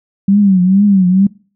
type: tone with vibrato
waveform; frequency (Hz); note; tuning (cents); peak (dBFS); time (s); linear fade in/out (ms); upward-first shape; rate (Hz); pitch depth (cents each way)
sine; 192.6; G3; -30; -6; 0.28-1.27; 5; triangle; 2.2; 140
effects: noise-tail reverb RT60 0.4 s tail -22 dB re dry